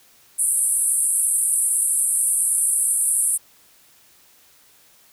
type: band-pass noise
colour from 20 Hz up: white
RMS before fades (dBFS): -20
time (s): 0.38-3.38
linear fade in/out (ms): 20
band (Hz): 8500 to 11000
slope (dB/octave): 96
effects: white hiss -54 dBFS RMS until 5.12 s